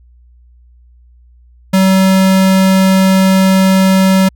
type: tone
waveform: square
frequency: 190.1 Hz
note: F#3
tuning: 47 cents sharp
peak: -7 dBFS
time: 1.73-4.29 s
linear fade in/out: 10 ms
effects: added 60 Hz sine -41 dBFS peak until 4.35 s